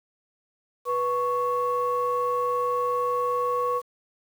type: tone pair together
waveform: sine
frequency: 491.2 / 1108.7 Hz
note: B4 / C#6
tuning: -9 / 0 cents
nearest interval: octave + major second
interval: 1409 cents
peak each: -25 / -24 dBFS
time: 0.85-3.82 s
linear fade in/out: 50 ms
effects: tanh soft clip ceiling -16 dBFS + 8-bit